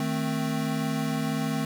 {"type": "chord", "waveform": "square", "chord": "A diminished", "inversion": "second", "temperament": "equal", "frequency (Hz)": [155.56, 220, 261.6], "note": ["Eb3", "A3", "C4"], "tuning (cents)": [0, 0, 0], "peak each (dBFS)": -31, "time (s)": [0, 1.65], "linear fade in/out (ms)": 2, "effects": []}